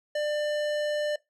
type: tone with tanh clipping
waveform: sine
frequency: 596 Hz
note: D5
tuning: 25 cents sharp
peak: -28 dBFS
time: 0.15-1.16 s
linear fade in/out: 5 ms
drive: 18 dB
effects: noise-tail reverb RT60 0.2 s tail -22 dB re dry